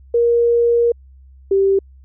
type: tone pair in turn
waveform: sine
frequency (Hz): 471.6 / 390.4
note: A#4 / G4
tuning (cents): +20 / -7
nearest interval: minor third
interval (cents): 327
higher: first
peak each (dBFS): -11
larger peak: neither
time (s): 0.14-0.92 / 1.51-1.79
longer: first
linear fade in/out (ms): 5
effects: added 66 Hz sine -41 dBFS peak until 2.04 s